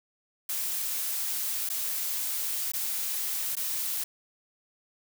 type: noise with dropouts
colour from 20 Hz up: blue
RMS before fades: -31 dBFS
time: 0.49-4.04 s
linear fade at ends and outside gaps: 5 ms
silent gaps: 1.691-1.699 / 2.719-2.735 / 3.554-3.567 s
effects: none